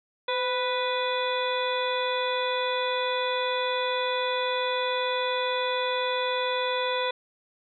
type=harmonic tone with a mistuned harmonic; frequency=493.9 Hz; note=B4; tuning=in tune; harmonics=1 / 2 / 3 / 4 / 5 / 7 / 8; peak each=-28 / -30 / -36 / -37 / -36 / -33 / -40 dBFS; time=0.28-7.11 s; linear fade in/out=5 ms; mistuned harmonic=1; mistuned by=+50 cents; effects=none